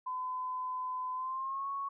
sine tone with pitch glide, 1015 to 1106.9 Hz, B5 to C#6, +47 to -3 cents, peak -34 dBFS, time 0.06-1.89 s, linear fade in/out 10 ms, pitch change +150 cents, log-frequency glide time 1.14-1.68 s, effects none

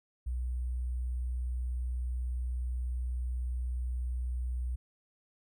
sine tone with sample-and-hold, 61.74 Hz, B1, in tune, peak -31 dBFS, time 0.26-4.76 s, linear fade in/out 10 ms, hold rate 8820 Hz, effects none

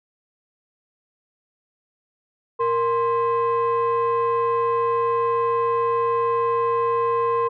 sine tone pair together, 466.2 / 1046.5 Hz, A#4 / C6, 0 / 0 cents, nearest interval octave + major second, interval 1400 cents, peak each -19 dBFS, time 2.59-7.49 s, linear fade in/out 20 ms, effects tanh soft clip ceiling -15 dBFS

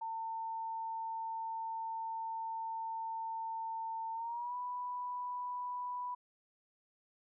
sine tone with pitch glide, 900 to 987.1 Hz, A5 to B5, +39 to -1 cents, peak -37 dBFS, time 0.01-6.15 s, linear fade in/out 10 ms, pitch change +160 cents, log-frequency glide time 4.13-4.55 s, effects none

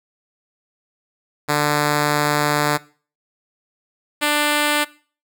5% pulse tone pair in turn, 147.9 / 295.8 Hz, D3 / D4, +13 / +13 cents, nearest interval octave, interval 1200 cents, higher second, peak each -5 dBFS, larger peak neither, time 1.48-2.78 / 4.21-4.85 s, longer first, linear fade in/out 20 ms, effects noise-tail reverb RT60 0.4 s tail -20 dB re dry

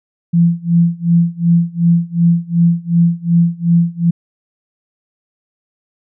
sine tone with tremolo, 170 Hz, F3, 46 cents flat, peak -6 dBFS, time 0.33-4.11 s, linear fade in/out 10 ms, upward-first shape sine, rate 2.7 Hz, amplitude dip 95%, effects none

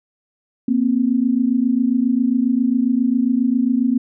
sine tone pair together, 235.9 / 263.3 Hz, A#3 / C4, +21 / +11 cents, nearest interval major second, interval 190 cents, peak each -17 dBFS, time 0.68-3.98 s, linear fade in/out 5 ms, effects none

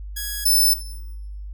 5% pulse tone pair in turn, 1663 / 5280 Hz, G#6 / E8, +2 / +2 cents, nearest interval octave + minor sixth, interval 2000 cents, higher second, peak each -16 / -9 dBFS, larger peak second, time 0.16-0.45 / 0.45-0.74 s, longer neither, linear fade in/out 10 ms, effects noise-tail reverb RT60 0.9 s tail -17 dB re dry + added 50 Hz sine -31 dBFS peak until 1.53 s

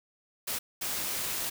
white noise bursts at uneven times, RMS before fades -33 dBFS, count 2, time 0.47-0.59 / 0.81-1.5 s, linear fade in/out 10 ms, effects none

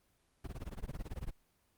brown noise with tremolo, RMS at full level -38 dBFS, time 0.44-1.31 s, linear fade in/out 5 ms, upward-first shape sine, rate 18 Hz, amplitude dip 100%, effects pink hiss -74 dBFS RMS until 1.77 s + Opus 24 kbps

